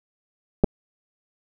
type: clicks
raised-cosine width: 2 ms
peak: -4 dBFS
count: 2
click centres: 0.638 / 0.643 s
effects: none